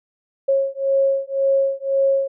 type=beating tone pair; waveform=sine; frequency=544 / 545.9 Hz; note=C#5 / C#5; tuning=-33 / -27 cents; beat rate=1.9 Hz; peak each=-19 dBFS; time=0.48-2.28 s; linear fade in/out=10 ms; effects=none